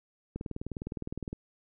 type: click train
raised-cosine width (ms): 3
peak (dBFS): -23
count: 20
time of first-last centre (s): 0.36-1.329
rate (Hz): 19.6
effects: none